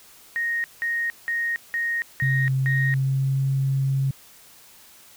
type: tone bursts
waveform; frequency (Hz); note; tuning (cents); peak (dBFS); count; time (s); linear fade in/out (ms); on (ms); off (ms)
sine; 1864.7; A#6; 0; -22; 6; 0.36-2.94; 0; 280; 180
type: tone with pitch glide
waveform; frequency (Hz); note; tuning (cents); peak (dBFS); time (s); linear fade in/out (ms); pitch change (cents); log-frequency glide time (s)
sine; 132.6 to 135.39; C3 to C#3; +23 to -40; -19; 2.22-4.11; 5; +37; 2.53-3.41
effects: tanh soft clip ceiling -10 dBFS + white hiss -50 dBFS RMS until 5.16 s